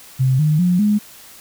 sine tone with pitch steps, 130.81 / 152.89 / 178.69 / 208.9 Hz, C3 / D#3 / F3 / G#3, 0 / -30 / +40 / +10 cents, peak -12 dBFS, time 0.19-0.99 s, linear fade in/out 20 ms, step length 200 ms, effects white hiss -42 dBFS RMS until 1.4 s

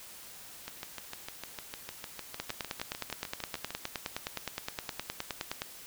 two click trains, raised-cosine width 0.2 ms, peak -21 / -16 dBFS, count 21 / 32, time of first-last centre 0.68-3.706 / 2.4-5.619 s, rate 6.61 / 9.63 Hz, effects white hiss -49 dBFS RMS until 5.86 s

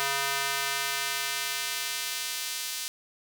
square tone with high-pass filter sweep, 138.59 Hz, C#3, in tune, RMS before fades -31 dBFS, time 0-2.88 s, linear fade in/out 0 ms, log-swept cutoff 1100 to 4000 Hz, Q 0.7, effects none

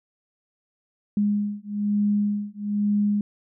sine beating tone pair, 205.6 / 206.7 Hz, G#3 / G#3, -17 / -8 cents, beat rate 1.1 Hz, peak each -24 dBFS, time 1.17-3.21 s, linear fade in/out 2 ms, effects none

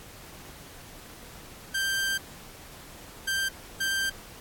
sawtooth tone bursts at uneven times, 1573 Hz, G6, 6 cents sharp, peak -22 dBFS, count 3, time 1.74-2.18 / 3.27-3.49 / 3.8-4.1 s, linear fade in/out 10 ms, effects pink hiss -47 dBFS RMS until 4.4 s + AAC 64 kbps

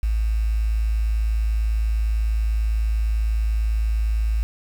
sine tone with quantisation, 54.5 Hz, A1, 16 cents flat, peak -18 dBFS, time 0.03-4.43 s, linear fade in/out 0 ms, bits 7, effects none

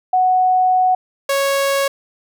sine / sawtooth tone pair in turn, 740 / 552.8 Hz, F#5 / C#5, 0 / -5 cents, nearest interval perfect fourth, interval 505 cents, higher first, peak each -11 dBFS, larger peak neither, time 0.13-0.95 / 1.29-1.88 s, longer first, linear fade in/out 5 ms, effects none

